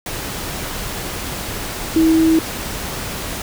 sine tone in noise, 322.6 Hz, E4, 37 cents flat, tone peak -10 dBFS, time 1.96-2.39 s, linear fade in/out 2 ms, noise pink, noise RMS -26 dBFS, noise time 0.06-3.42 s, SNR +13 dB, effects none

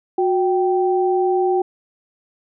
sine tone pair together, 365.5 / 779 Hz, F#4 / G5, -21 / -11 cents, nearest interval octave + minor second, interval 1310 cents, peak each -16 / -20 dBFS, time 0.18-1.62 s, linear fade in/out 5 ms, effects none

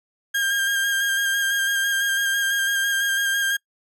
35% pulse tone with vibrato, 1607 Hz, G6, 43 cents sharp, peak -18 dBFS, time 0.34-3.57 s, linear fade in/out 10 ms, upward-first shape square, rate 6 Hz, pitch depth 17 cents each way, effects noise-tail reverb RT60 0.1 s tail -25 dB re dry

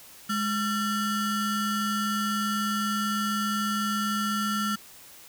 square ring-modulated tone, 784 Hz, G5, in tune, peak -23 dBFS, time 0.29-4.76 s, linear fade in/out 10 ms, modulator 575 Hz, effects white hiss -49 dBFS RMS until 5.28 s

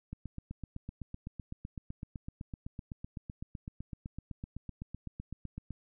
click train, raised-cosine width 5 ms, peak -28 dBFS, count 45, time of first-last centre 0.13-5.707 s, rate 7.89 Hz, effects none

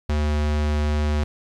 square tone, 74.8 Hz, D2, 32 cents sharp, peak -20 dBFS, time 0.09-1.24 s, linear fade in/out 5 ms, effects low-pass 6000 Hz 12 dB/octave + 9-bit

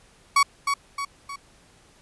35% pulse tone with echo, 1122 Hz, C#6, 21 cents sharp, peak -13 dBFS, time 0.36-0.43 s, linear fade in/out 5 ms, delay 310 ms, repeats 3, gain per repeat -6 dB, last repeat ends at 1.36 s, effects pink hiss -56 dBFS RMS until 2.01 s + resampled to 24000 Hz

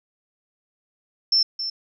sine tone with echo, 5350 Hz, E8, 25 cents sharp, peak -15 dBFS, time 1.32-1.43 s, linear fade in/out 5 ms, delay 270 ms, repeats 1, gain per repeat -10 dB, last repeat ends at 1.7 s, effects none

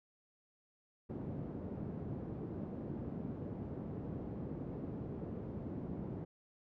pink band-pass noise, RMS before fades -43 dBFS, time 1.09-6.25 s, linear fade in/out 10 ms, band 120 to 340 Hz, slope 12 dB/octave, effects none

